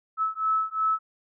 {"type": "beating tone pair", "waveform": "sine", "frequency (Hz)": [1300, 1302.8], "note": ["E6", "E6"], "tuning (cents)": [-24, -21], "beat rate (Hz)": 2.8, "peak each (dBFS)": -26, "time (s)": [0.17, 0.99], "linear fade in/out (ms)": 50, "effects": []}